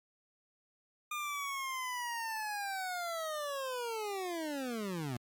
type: linear sweep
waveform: 25% pulse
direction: down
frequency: 1216 to 115.9 Hz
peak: -32 dBFS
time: 1.11-5.17 s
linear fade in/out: 5 ms
effects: MP3 96 kbps